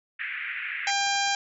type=band-pass noise; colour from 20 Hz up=pink; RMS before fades=-33 dBFS; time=0.19-0.91 s; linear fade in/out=10 ms; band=1600 to 2500 Hz; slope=48 dB/octave
type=harmonic tone; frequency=798 Hz; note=G5; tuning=31 cents sharp; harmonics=1 / 2 / 3 / 4 / 5 / 6 / 7 / 8 / 9; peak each=-27 / -30 / -32 / -33 / -34 / -35 / -35 / -36 / -37 dBFS; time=0.87-1.35 s; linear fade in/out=2 ms
type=clicks; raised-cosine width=0.5 ms; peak=-33 dBFS; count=4; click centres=1.011 / 1.068 / 1.154 / 1.274 s
effects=none